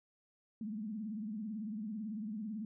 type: tone with vibrato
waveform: sine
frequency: 214.1 Hz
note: A3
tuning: 47 cents flat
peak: -38 dBFS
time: 0.61-2.65 s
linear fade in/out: 2 ms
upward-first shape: triangle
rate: 18 Hz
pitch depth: 150 cents each way
effects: none